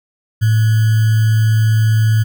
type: tone with sample-and-hold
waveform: sine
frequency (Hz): 110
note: A2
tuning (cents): 0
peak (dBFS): -9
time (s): 0.41-2.24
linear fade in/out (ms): 20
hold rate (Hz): 1575
effects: none